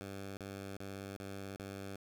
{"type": "tone bursts", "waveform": "10% pulse", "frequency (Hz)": 98, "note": "G2", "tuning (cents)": 0, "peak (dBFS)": -35, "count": 5, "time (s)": [0.01, 1.958], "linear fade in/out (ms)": 0, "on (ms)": 360, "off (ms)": 37, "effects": []}